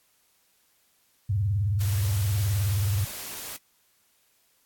sine tone with vibrato, 100 Hz, G2, 35 cents sharp, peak -22 dBFS, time 1.29-3.05 s, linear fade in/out 10 ms, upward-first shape sine, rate 19 Hz, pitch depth 190 cents each way
white noise, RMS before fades -37 dBFS, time 1.8-3.57 s, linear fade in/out 10 ms
effects white hiss -66 dBFS RMS until 4.65 s + AAC 64 kbps

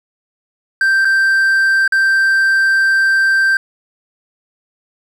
triangle tone with dropouts, 1568 Hz, G6, in tune, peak -8 dBFS, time 0.81-3.57 s, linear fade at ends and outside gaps 2 ms, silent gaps 1.048-1.052 / 1.878-1.922 s, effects none

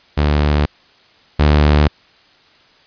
sawtooth tone pair in turn, 73.9 / 74.32 Hz, D2 / D2, +11 / +21 cents, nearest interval unison, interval 10 cents, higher second, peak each -8 / -5 dBFS, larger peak second, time 0.17-0.66 / 1.39-1.88 s, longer neither, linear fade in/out 10 ms, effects white hiss -50 dBFS RMS until 2.86 s + resampled to 11025 Hz

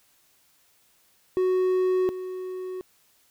triangle tone pair in turn, 370 / 370 Hz, F#4 / F#4, 0 / 0 cents, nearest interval unison, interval 0 cents, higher neither, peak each -18 / -29 dBFS, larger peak first, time 1.37-2.09 / 2.09-2.81 s, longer neither, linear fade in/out 0 ms, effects white hiss -63 dBFS RMS until 3.3 s

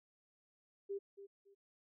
sine tone with echo, 397.7 Hz, G4, 25 cents sharp, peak -38 dBFS, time 0.89-0.99 s, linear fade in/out 20 ms, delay 280 ms, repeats 2, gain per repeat -12 dB, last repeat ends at 1.55 s, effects none

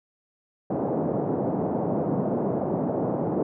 pink band-pass noise, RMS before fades -26 dBFS, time 0.7-3.43 s, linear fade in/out 5 ms, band 150 to 740 Hz, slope 24 dB/octave, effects none

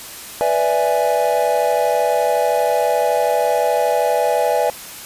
triangle chord, E dominant seventh, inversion second, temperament equal, 493.9 / 587.3 / 659.3 / 830.6 Hz, B4 / D5 / E5 / G#5, 0 / 0 / 0 / 0 cents, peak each -18 dBFS, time 0.41-4.7 s, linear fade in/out 0 ms, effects white hiss -34 dBFS RMS until 5.05 s + resampled to 32000 Hz

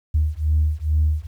sine beating tone pair, 75.6 / 77.9 Hz, D#2 / D#2, -49 / +3 cents, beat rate 2.3 Hz, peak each -19 dBFS, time 0.14-1.27 s, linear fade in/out 10 ms, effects tanh soft clip ceiling -10 dBFS + 9-bit

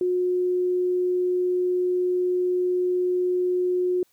sine tone, 361.6 Hz, F#4, 40 cents flat, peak -20 dBFS, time 0.01-4.03 s, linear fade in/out 2 ms, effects white hiss -65 dBFS RMS until 4.12 s

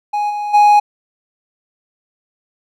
triangle tone with level steps, 830.6 Hz, G#5, in tune, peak -13 / -17 / -4 dBFS, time 0.13-0.8 s, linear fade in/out 10 ms, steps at 0.29 / 0.53 s, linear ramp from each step 20 ms, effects none

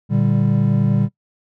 triangle chord, G minor, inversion first, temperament equal, 116.54 / 146.83 / 196 Hz, Bb2 / D3 / G3, 0 / 0 / 0 cents, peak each -16 dBFS, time 0.09-1.09 s, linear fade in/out 50 ms, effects noise-tail reverb RT60 0.1 s tail -21 dB re dry

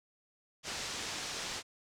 white low-pass noise, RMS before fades -40 dBFS, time 0.63-1.63 s, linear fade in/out 50 ms, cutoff 6800 Hz, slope 24 dB/octave, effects none

